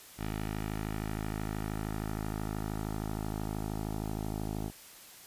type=tone with low-pass filter sweep; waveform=10% pulse; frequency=53 Hz; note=G#1; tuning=36 cents sharp; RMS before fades=-36 dBFS; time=0.17-4.72 s; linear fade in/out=50 ms; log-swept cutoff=3000 to 710 Hz; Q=1.1; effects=white hiss -52 dBFS RMS until 5.26 s + resampled to 32000 Hz